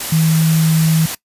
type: tone in noise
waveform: sine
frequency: 159.8 Hz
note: D#3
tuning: 47 cents sharp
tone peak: -10 dBFS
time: 0.12-1.06 s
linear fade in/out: 5 ms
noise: white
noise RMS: -23 dBFS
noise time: 0-1.15 s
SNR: +10 dB
effects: noise-tail reverb RT60 0.1 s tail -20 dB re dry + resampled to 32000 Hz